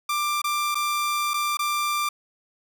sawtooth tone with dropouts, 1184 Hz, D6, 14 cents sharp, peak -19 dBFS, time 0.09-2.09 s, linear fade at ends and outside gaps 5 ms, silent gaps 0.418-0.441 / 0.746-0.753 / 1.336-1.34 / 1.571-1.591 s, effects none

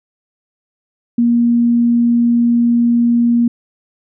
sine tone, 236.7 Hz, A#3, 27 cents sharp, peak -9 dBFS, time 1.18-3.48 s, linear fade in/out 5 ms, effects none

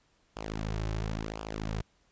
sawtooth tone with flanger, 53.7 Hz, A1, 41 cents flat, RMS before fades -35 dBFS, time 0.36-1.82 s, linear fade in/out 10 ms, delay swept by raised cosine 0.49 to 4.29 ms, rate 0.95 Hz, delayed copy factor -0.8, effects pink hiss -69 dBFS RMS until 2.11 s + resampled to 16000 Hz

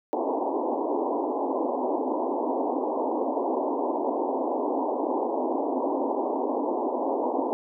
pink band-pass noise, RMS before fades -27 dBFS, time 0.13-7.53 s, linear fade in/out 0 ms, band 250 to 1000 Hz, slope 96 dB/octave, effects none

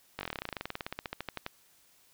slowing click train, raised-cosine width 0.3 ms, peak -19 dBFS, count 28, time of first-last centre 0.19-1.464 s, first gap 20 ms, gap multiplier 1.06, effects white hiss -64 dBFS RMS until 2.13 s

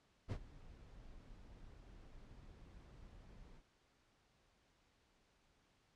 brown noise with ADSR envelope, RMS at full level -39 dBFS, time 0.28-3.63 s, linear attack 36 ms, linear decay 64 ms, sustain -19 dB, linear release 64 ms, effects pink hiss -75 dBFS RMS until 5.95 s + low-pass 6000 Hz 12 dB/octave

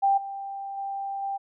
sine tone with level steps, 789 Hz, G5, 11 cents sharp, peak -18 / -32 / -29 / -27 dBFS, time 0.02-1.38 s, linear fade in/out 20 ms, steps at 0.17 / 0.77 / 1.22 s, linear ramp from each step 10 ms, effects none

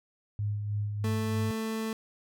sine tone with tremolo, 103.83 Hz, G#2, in tune, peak -27 dBFS, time 0.39-1.51 s, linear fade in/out 0 ms, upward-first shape sine, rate 3.2 Hz, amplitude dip 40%
30% pulse tone with pitch glide, 220 to 221.4 Hz, A3 to A3, 0 to +11 cents, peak -28 dBFS, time 1.04-1.93 s, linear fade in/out 2 ms, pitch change +11 cents, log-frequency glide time 1.27-1.56 s
effects none

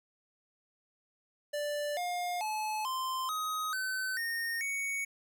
square tone with pitch steps, 587.3 / 710.6 / 859.9 / 1040.4 / 1258.9 / 1523.3 / 1843.1 / 2230 Hz, D5 / F5 / A5 / C6 / D#6 / F#6 / A#6 / C#7, 0 / +30 / -40 / -10 / +20 / +50 / -20 / +10 cents, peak -33 dBFS, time 1.53-5.05 s, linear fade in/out 10 ms, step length 440 ms, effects none

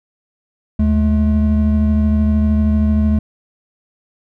triangle tone pair together, 75.63 / 213.9 Hz, D#2 / A3, -49 / -49 cents, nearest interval octave + tritone, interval 1800 cents, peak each -12 dBFS, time 0.79-3.19 s, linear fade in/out 5 ms, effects none

